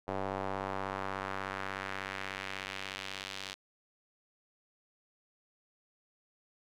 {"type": "tone with band-pass filter sweep", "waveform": "square", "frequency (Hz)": 48.27, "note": "G1", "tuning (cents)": -26, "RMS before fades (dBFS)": -39, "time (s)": [0.07, 3.55], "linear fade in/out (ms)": 20, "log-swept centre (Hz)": [700, 3800], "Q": 1.3, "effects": []}